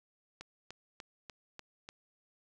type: click train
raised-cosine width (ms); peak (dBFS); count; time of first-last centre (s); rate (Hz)
0.2; -28; 6; 0.41-1.889; 3.38
effects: 11-bit